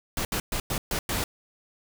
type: noise bursts at uneven times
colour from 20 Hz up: pink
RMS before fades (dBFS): -28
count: 6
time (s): 0.17-0.25 / 0.32-0.4 / 0.52-0.6 / 0.7-0.78 / 0.91-0.99 / 1.09-1.24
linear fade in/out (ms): 2
effects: none